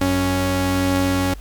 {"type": "tone pair together", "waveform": "sawtooth", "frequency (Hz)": [92.05, 277.2], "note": ["F#2", "C#4"], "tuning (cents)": [-8, 0], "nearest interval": "octave + perfect fifth", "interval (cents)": 1908, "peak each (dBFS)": [-18, -15], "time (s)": [0.01, 1.34], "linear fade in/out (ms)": 5, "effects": ["added 50 Hz sine -33 dBFS peak until 1.4 s", "pink hiss -48 dBFS RMS until 1.4 s"]}